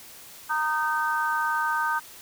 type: harmonic tone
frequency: 308.3 Hz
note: D#4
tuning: 16 cents flat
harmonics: 3 / 4 / 5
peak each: -27 / -28 / -27 dBFS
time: 0.49-2 s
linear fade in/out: 20 ms
effects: white hiss -46 dBFS RMS until 2.21 s